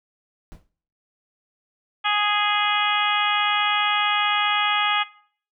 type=noise with exponential decay; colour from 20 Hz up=brown; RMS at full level=-36 dBFS; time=0.52-0.69 s; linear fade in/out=0 ms; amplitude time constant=36 ms
type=harmonic tone; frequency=415.3 Hz; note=G#4; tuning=in tune; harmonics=2 / 3 / 4 / 5 / 6 / 7 / 8; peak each=-25 / -24 / -28 / -29 / -28 / -29 / -27 dBFS; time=2.04-5.04 s; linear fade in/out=20 ms
effects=noise-tail reverb RT60 0.5 s tail -19 dB re dry